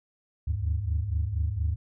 sine tone cluster, 73.8 / 78 / 102.5 Hz, D2 / D#2 / G#2, +9 / +5 / -22 cents, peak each -29 dBFS, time 0.47-1.76 s, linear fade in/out 10 ms, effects tanh soft clip ceiling -17 dBFS

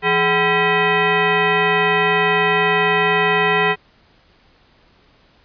sine tone with frequency modulation, 759 Hz, F#5, 44 cents sharp, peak -13 dBFS, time 0.02-3.76 s, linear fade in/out 50 ms, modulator 590 Hz, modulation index 3.3, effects pink hiss -54 dBFS RMS until 5.44 s + resampled to 11025 Hz

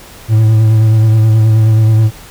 triangle tone with vibrato, 110 Hz, A2, in tune, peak -3 dBFS, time 0.28-2.11 s, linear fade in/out 50 ms, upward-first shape triangle, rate 9.4 Hz, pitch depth 33 cents each way, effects pink hiss -35 dBFS RMS until 2.3 s

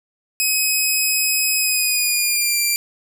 10% pulse tone with pitch glide, 2537 to 2367 Hz, D#7 to D7, +33 to +13 cents, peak -8 dBFS, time 0.4-2.76 s, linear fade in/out 0 ms, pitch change -120 cents, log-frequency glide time 1.58-2.59 s, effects none

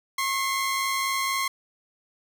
sawtooth tone pair together, 1083 / 2062 Hz, C#6 / C7, -41 / -26 cents, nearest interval major seventh, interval 1115 cents, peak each -22 / -26 dBFS, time 0.18-1.48 s, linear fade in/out 5 ms, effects none

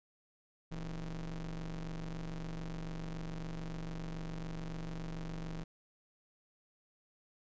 45% pulse ring-modulated tone, 70.9 Hz, C#2, 40 cents sharp, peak -36 dBFS, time 0.71-5.64 s, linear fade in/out 10 ms, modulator 94.4 Hz, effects resampled to 16000 Hz

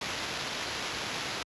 blue noise with sample-and-hold, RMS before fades -35 dBFS, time 0.01-1.43 s, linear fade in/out 5 ms, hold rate 8820 Hz, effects high-pass 60 Hz 12 dB/octave + resampled to 24000 Hz

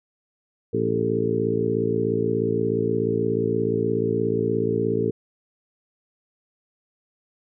harmonic tone with a mistuned harmonic, 56.8 Hz, A#1, 44 cents flat, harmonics 2 / 3 / 4 / 5 / 6 / 7 / 8, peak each -29 / -30 / -29 / -30 / -30 / -26 / -25 dBFS, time 0.73-5.11 s, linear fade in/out 10 ms, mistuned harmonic 8, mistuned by -41 cents, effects none

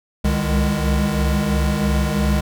square tone cluster, 66.1 / 69 / 153.2 / 204.5 Hz, C2 / C#2 / D#3 / G#3, +18 / -7 / -27 / -26 cents, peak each -23 / -23 / -24 / -22 dBFS, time 0.24-2.41 s, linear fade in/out 10 ms, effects none

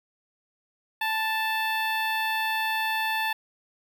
15% pulse tone with notch filter, 880 Hz, A5, in tune, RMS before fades -27 dBFS, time 1.01-3.33 s, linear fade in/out 5 ms, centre 7500 Hz, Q 0.67, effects none

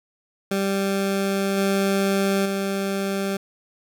20% pulse tone with level steps, 196 Hz, G3, in tune, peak -16 / -14 / -18 dBFS, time 0.51-3.37 s, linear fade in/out 5 ms, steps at 1.57 / 2.45 s, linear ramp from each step 10 ms, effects none

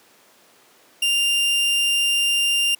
40% pulse tone, 2794 Hz, F7, in tune, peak -16 dBFS, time 1.02-2.75 s, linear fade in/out 5 ms, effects pink hiss -53 dBFS RMS until 2.79 s + high-pass 300 Hz 12 dB/octave

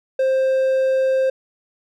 triangle tone, 527 Hz, C5, 12 cents sharp, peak -13 dBFS, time 0.19-1.3 s, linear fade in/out 5 ms, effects none

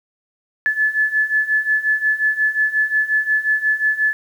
sine beating tone pair, 1725 / 1730.6 Hz, A6 / A6, -35 / -29 cents, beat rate 5.6 Hz, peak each -20 / -17 dBFS, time 0.66-4.13 s, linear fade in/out 0 ms, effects 8-bit

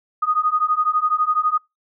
sine beating tone pair, 1235 / 1247 Hz, D#6 / D#6, -13 / +3 cents, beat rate 12 Hz, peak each -20 / -19 dBFS, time 0.22-1.58 s, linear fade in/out 10 ms, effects noise-tail reverb RT60 0.2 s tail -25 dB re dry

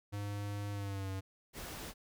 square tone with pitch glide, 102.1 to 95.81 Hz, G#2 to G2, -29 to -39 cents, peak -38 dBFS, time 0.12-1.21 s, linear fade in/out 20 ms, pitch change -110 cents, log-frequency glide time 0.72-1.1 s
pink noise, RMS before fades -45 dBFS, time 1.53-1.94 s, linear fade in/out 50 ms
effects none

